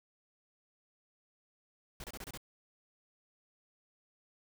pink noise bursts, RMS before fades -45 dBFS, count 6, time 2-2.375 s, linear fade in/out 2 ms, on 40 ms, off 27 ms, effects none

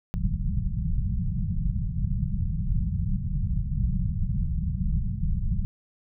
pink low-pass noise, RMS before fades -26 dBFS, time 0.14-5.65 s, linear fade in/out 0 ms, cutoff 200 Hz, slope 96 dB/octave, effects none

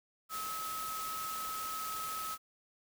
sine tone in noise, 1286 Hz, E6, 43 cents flat, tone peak -38 dBFS, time 0.29-2.38 s, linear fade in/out 50 ms, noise white, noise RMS -43 dBFS, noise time 0.29-2.38 s, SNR +2 dB, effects none

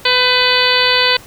harmonic tone with a mistuned harmonic, 500 Hz, B4, 21 cents sharp, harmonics 1 / 2 / 3 / 4 / 5 / 6 / 7 / 8 / 9, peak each -19 / -19 / -19 / -19 / -19 / -19 / -19 / -19 / -19 dBFS, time 0.05-1.17 s, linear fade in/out 5 ms, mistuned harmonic 3, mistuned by +20 cents, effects pink hiss -39 dBFS RMS until 1.26 s

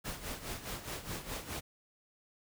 pink noise with tremolo, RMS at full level -39 dBFS, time 0.04-1.61 s, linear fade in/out 20 ms, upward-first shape sine, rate 4.8 Hz, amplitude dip 70%, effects none

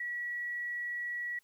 sine tone, 1931 Hz, B6, 39 cents flat, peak -34 dBFS, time 0-1.39 s, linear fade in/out 5 ms, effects white hiss -71 dBFS RMS until 1.43 s

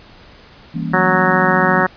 sine chord, E diminished seventh, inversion none, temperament equal with one note detuned, 164.81 / 199.31 / 233.1 / 277.2 Hz, E3 / G3 / Bb3 / Db4, 0 / +29 / 0 / 0 cents, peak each -22 / -28 / -25 / -28 dBFS, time 0.74-1.84 s, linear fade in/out 10 ms
harmonic tone, 185 Hz, F#3, in tune, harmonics 1 / 2 / 3 / 4 / 5 / 6 / 7 / 8 / 9 / 10, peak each -21 / -21 / -21 / -21 / -21 / -21 / -21 / -21 / -21 / -21 dBFS, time 0.93-1.87 s, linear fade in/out 10 ms
effects pink hiss -43 dBFS RMS until 1.96 s + resampled to 11025 Hz

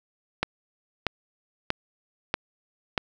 click train, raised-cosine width 0.3 ms, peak -7 dBFS, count 5, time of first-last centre 0.43-2.978 s, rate 1.57 Hz, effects none

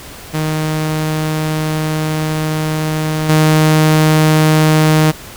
sawtooth tone with level steps, 155.56 Hz, D#3, in tune, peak -11 / -4 dBFS, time 0.33-5.12 s, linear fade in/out 20 ms, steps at 3.29 s, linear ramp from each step 2 ms, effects pink hiss -33 dBFS RMS until 5.36 s

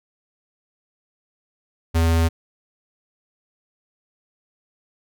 square tone, 82.5 Hz, E2, 2 cents sharp, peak -16 dBFS, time 1.94-2.29 s, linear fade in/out 20 ms, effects none

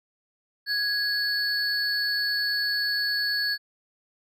triangle tone pair together, 1661.2 / 4435 Hz, G#6 / C#8, 0 / 0 cents, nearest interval octave + perfect fourth, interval 1700 cents, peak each -25 dBFS, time 0.66-3.58 s, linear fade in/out 50 ms, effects none

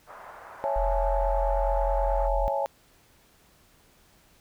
pink band-pass noise, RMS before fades -45 dBFS, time 0.06-2.3 s, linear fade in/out 50 ms, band 610 to 1500 Hz, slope 24 dB/octave
sine chord, A major seventh, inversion first, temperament equal, 554.4 / 659.3 / 830.6 / 880 Hz, C#5 / E5 / G#5 / A5, 0 / 0 / 0 / 0 cents, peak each -28 / -32 / -30 / -32 dBFS, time 0.64-2.66 s, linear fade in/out 0 ms
sine tone, 43.44 Hz, F1, 8 cents flat, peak -25 dBFS, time 0.76-2.48 s, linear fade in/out 0 ms
effects pink hiss -60 dBFS RMS until 4.4 s

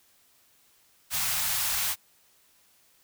white band-stop noise, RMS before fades -28 dBFS, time 1.1-1.96 s, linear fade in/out 50 ms, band 160 to 740 Hz, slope 24 dB/octave, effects white hiss -63 dBFS RMS until 3.03 s

